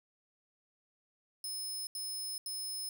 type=tone bursts; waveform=15% pulse; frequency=5200 Hz; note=E8; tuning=24 cents flat; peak=-32 dBFS; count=3; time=1.44-2.89 s; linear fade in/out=2 ms; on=430 ms; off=80 ms; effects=none